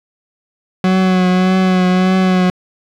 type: tone with vibrato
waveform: 40% pulse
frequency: 185 Hz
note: F#3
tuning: in tune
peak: -9 dBFS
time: 0.84-2.5 s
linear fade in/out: 2 ms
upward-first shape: triangle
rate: 1.7 Hz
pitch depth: 30 cents each way
effects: low-pass 4000 Hz 12 dB/octave + 7-bit